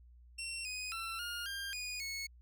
20% pulse tone with pitch steps, 2721 / 2500 / 1346 / 1421 / 1599 / 2465 / 2198 Hz, F7 / D#7 / E6 / F6 / G6 / D#7 / C#7, -46 / +8 / +36 / +30 / +34 / -17 / -15 cents, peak -34 dBFS, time 0.38-2.27 s, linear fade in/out 10 ms, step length 270 ms, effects added 60 Hz sine -56 dBFS peak until 2.41 s

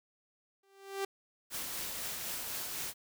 sawtooth tone with exponential growth, 392 Hz, G4, in tune, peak -27 dBFS, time 0.63-1.05 s, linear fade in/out 5 ms, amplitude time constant 90 ms
white noise with tremolo, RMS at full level -38 dBFS, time 1.5-2.94 s, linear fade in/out 50 ms, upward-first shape triangle, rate 4 Hz, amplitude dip 30%
effects none

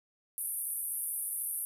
pink band-pass noise, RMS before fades -36 dBFS, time 0.38-1.65 s, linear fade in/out 0 ms, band 9300 to 13000 Hz, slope 96 dB/octave, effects none

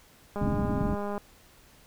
click train, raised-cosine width 1 ms, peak -21 dBFS, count 168, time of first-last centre 0.36-1.179 s, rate 204 Hz
white low-pass noise, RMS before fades -29 dBFS, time 0.41-0.95 s, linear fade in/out 5 ms, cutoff 300 Hz, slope 96 dB/octave
effects pink hiss -57 dBFS RMS until 1.86 s

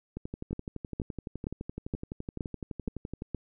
two click trains, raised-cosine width 3 ms, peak -19 / -23 dBFS, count 7 / 37, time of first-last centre 0.53-3.347 / 0.17-3.221 s, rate 2.13 / 11.8 Hz, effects none

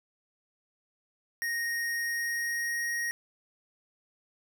square tone with pitch glide, 1864.7 to 1877.7 Hz, A#6 to A#6, 0 to +12 cents, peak -30 dBFS, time 1.42-3.11 s, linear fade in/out 0 ms, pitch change +12 cents, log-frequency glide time 1.92-2.96 s, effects none

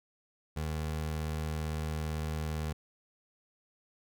25% pulse tone, 77.78 Hz, D#2, in tune, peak -29 dBFS, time 0.56-2.73 s, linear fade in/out 10 ms, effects none

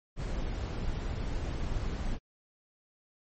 brown noise, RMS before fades -33 dBFS, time 0.16-2.19 s, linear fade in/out 50 ms, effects MP3 32 kbps

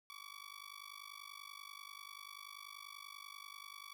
15% pulse tone with amplitude modulation, 1141 Hz, C#6, 50 cents sharp, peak -40 dBFS, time 0.1-3.93 s, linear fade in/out 0 ms, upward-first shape sine, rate 50.3 Hz, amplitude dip 95%, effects none

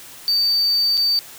triangle tone with dropouts, 4601 Hz, D8, 36 cents flat, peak -14 dBFS, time 0.28-1.19 s, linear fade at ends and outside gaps 0 ms, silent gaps 0.971-0.976 s, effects white hiss -40 dBFS RMS until 1.38 s

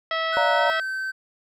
harmonic tone, 650 Hz, E5, 24 cents flat, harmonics 1 / 2 / 3 / 4 / 5 / 6 / 7 / 8, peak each -28 / -27 / -28 / -40 / -32 / -40 / -44 / -41 dBFS, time 0.11-0.8 s, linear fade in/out 2 ms
triangle tone with pitch glide, 1484 to 1542.6 Hz, F#6 to G6, +5 to -28 cents, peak -24 dBFS, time 0.32-1.12 s, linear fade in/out 20 ms, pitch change +67 cents, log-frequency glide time 0.52-0.71 s
sine chord, Bb major, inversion first, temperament just, 582.7 / 699.2 / 932.3 Hz, D5 / F5 / Bb5, -14 / +2 / 0 cents, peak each -24 dBFS, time 0.37-0.7 s, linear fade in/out 0 ms
effects none

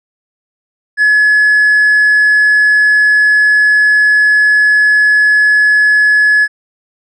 triangle tone, 1701 Hz, G#6, 41 cents sharp, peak -3 dBFS, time 0.97-6.48 s, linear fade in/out 50 ms, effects tanh soft clip ceiling -1 dBFS + resampled to 24000 Hz

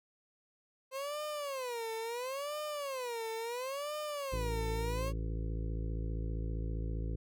30% pulse tone with vibrato, 520 Hz, C5, 11 cents flat, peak -34 dBFS, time 0.91-5.13 s, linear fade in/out 50 ms, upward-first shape sine, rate 0.73 Hz, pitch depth 260 cents each way
harmonic tone, 55.1 Hz, A1, 3 cents sharp, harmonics 1 / 2 / 3 / 5 / 6 / 7 / 8 / 9, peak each -35 / -41 / -45 / -49 / -51 / -52 / -53 / -54 dBFS, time 4.32-7.16 s, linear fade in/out 10 ms
effects none

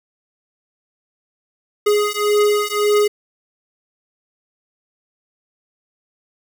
square beating tone pair, 415.3 / 417.1 Hz, G#4 / G#4, 0 / +7 cents, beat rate 1.8 Hz, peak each -18 dBFS, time 1.86-3.08 s, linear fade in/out 10 ms, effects none

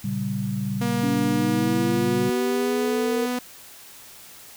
sine chord, G diminished, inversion first, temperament equal, 116.54 / 138.59 / 196 Hz, Bb2 / Db3 / G3, 0 / 0 / 0 cents, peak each -30 / -30 / -26 dBFS, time 0.04-2.3 s, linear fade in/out 5 ms
sawtooth tone with pitch glide, 237.9 to 247.6 Hz, A#3 to B3, +35 to +5 cents, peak -20 dBFS, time 0.81-3.39 s, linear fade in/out 5 ms, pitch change +70 cents, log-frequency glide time 1.24-2.75 s
sine exponential sweep, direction up, 277.2 to 466.2 Hz, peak -23 dBFS, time 1.03-3.26 s, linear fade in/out 5 ms
effects white hiss -45 dBFS RMS until 4.56 s

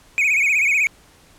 triangle tone with vibrato, 2349 Hz, D7, in tune, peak -13 dBFS, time 0.18-0.87 s, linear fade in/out 0 ms, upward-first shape sine, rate 16 Hz, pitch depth 140 cents each way, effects pink hiss -51 dBFS RMS until 1.38 s + low-pass 12000 Hz 12 dB/octave

